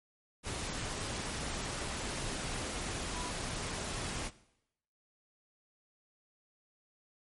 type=tone in noise; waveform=sine; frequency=987.8 Hz; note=B5; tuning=in tune; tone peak=-43 dBFS; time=3.13-3.33 s; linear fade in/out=50 ms; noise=pink; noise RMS=-38 dBFS; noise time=0.43-4.31 s; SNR=-8 dB; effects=noise-tail reverb RT60 0.8 s tail -18 dB re dry + MP3 48 kbps